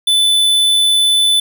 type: tone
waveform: square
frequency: 3502 Hz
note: A7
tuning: 9 cents flat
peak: -10 dBFS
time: 0.07-1.4 s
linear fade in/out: 5 ms
effects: none